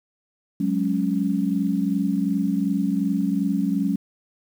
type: chord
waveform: sine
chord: F# suspended second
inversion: none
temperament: equal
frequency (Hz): 185 / 207.7 / 277.2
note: F#3 / G#3 / C#4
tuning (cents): 0 / 0 / 0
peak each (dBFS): -24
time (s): 0.6-3.96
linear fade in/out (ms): 5
effects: 8-bit